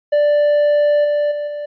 triangle tone with level steps, 588 Hz, D5, 2 cents sharp, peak -9 / -12 / -18 / -21 dBFS, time 0.12-1.66 s, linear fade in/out 10 ms, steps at 1.04 / 1.31 / 1.47 s, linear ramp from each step 10 ms, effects resampled to 11025 Hz

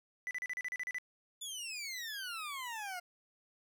triangle tone bursts, 1991 Hz, B6, 14 cents sharp, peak -34 dBFS, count 10, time 0.27-0.984 s, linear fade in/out 0 ms, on 39 ms, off 36 ms
20% pulse exponential sweep, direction down, 3520 to 698.5 Hz, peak -35 dBFS, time 1.41-3 s, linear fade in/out 10 ms
effects none

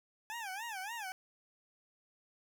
20% pulse tone with vibrato, 840 Hz, G#5, 19 cents sharp, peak -35 dBFS, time 0.3-1.12 s, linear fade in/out 0 ms, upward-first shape sine, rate 3.5 Hz, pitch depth 210 cents each way, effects none

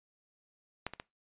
clicks, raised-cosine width 0.3 ms, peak -18 / -25 / -24 dBFS, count 3, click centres 0.866 / 0.936 / 0.999 s, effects noise-tail reverb RT60 0.2 s tail -21 dB re dry + resampled to 8000 Hz

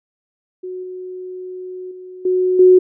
sine tone with level steps, 367.7 Hz, F#4, 11 cents flat, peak -25 / -27 / -32 / -13 / -5 dBFS, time 0.63-2.79 s, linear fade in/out 10 ms, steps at 0.83 / 1.91 / 2.25 / 2.59 s, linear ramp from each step 5 ms, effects none

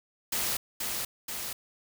white noise with echo, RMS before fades -30 dBFS, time 0.32-0.57 s, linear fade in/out 5 ms, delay 480 ms, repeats 2, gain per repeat -3 dB, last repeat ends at 1.53 s, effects none

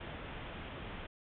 pink low-pass noise, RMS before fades -45 dBFS, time 0-1.07 s, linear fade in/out 10 ms, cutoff 3500 Hz, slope 96 dB/octave, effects none

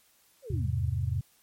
sine exponential sweep, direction down, 587.3 to 54.5 Hz, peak -39 dBFS, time 0.42-0.95 s, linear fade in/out 50 ms
sine chord, E augmented, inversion none, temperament just, 82.41 / 103.01 / 128.76 Hz, E2 / G#2 / B#2, 0 / -14 / -27 cents, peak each -31 dBFS, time 0.5-1.21 s, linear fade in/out 5 ms
effects white hiss -64 dBFS RMS until 1.42 s + MP3 64 kbps

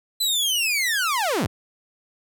sawtooth linear sweep, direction down, 4061 to 52.8 Hz, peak -17 dBFS, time 0.2-1.47 s, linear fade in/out 10 ms, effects none

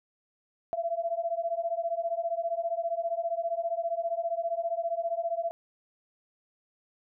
sine beating tone pair, 667 / 682 Hz, E5 / F5, +20 / -41 cents, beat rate 15 Hz, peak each -31 dBFS, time 0.73-5.51 s, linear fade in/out 0 ms, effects none

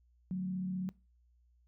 sine tone with frequency modulation, 185 Hz, F#3, in tune, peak -33 dBFS, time 0.31-0.89 s, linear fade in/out 0 ms, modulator 35.3 Hz, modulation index 0.34, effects noise-tail reverb RT60 0.3 s tail -23 dB re dry + added 60 Hz sine -65 dBFS peak until 1.67 s

